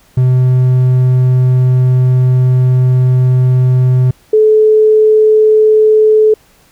triangle / sine tone pair in turn, 127.4 / 432 Hz, C3 / A4, -46 / -32 cents, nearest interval octave + major sixth, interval 2114 cents, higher second, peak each -4 dBFS, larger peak neither, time 0.17-4.11 / 4.33-6.34 s, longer first, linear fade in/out 5 ms, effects pink hiss -48 dBFS RMS until 6.71 s

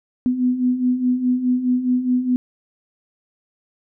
sine beating tone pair, 246.9 / 251.7 Hz, B3 / B3, 0 / +33 cents, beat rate 4.8 Hz, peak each -23 / -17 dBFS, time 0.26-2.36 s, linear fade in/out 0 ms, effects none

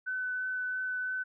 sine tone with vibrato, 1507 Hz, F#6, 31 cents sharp, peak -31 dBFS, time 0.06-1.24 s, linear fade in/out 20 ms, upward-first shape triangle, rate 3 Hz, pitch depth 11 cents each way, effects none

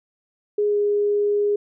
sine tone with pitch glide, 415.3 to 411.7 Hz, G#4 to G#4, 0 to -15 cents, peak -17 dBFS, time 0.58-1.56 s, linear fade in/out 5 ms, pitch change -15 cents, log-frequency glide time 0.68-0.77 s, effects none

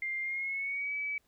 sine tone with pitch glide, 2100 to 2290 Hz, C7 to D7, +6 to -44 cents, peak -32 dBFS, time 0.02-1.18 s, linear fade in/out 2 ms, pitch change +150 cents, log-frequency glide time 0.2-0.94 s, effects pink hiss -72 dBFS RMS until 1.27 s

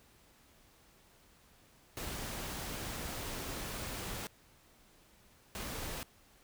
pink noise bursts at uneven times, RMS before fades -41 dBFS, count 2, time 1.97-4.27 / 5.55-6.03 s, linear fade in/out 0 ms, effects pink hiss -64 dBFS RMS until 6.43 s

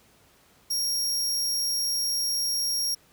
sawtooth tone, 5588 Hz, F8, in tune, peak -22 dBFS, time 0.7-2.95 s, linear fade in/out 10 ms, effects pink hiss -59 dBFS RMS until 3.12 s + high-pass 60 Hz 12 dB/octave

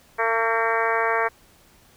harmonic tone with a mistuned harmonic, 226.7 Hz, A#3, 48 cents flat, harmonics 2 / 3 / 4 / 5 / 6 / 7 / 8 / 9 / 10, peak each -26 / -27 / -27 / -27 / -30 / -28 / -28 / -34 / -33 dBFS, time 0.18-1.29 s, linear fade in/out 20 ms, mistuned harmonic 8, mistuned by +24 cents, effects pink hiss -55 dBFS RMS until 1.96 s

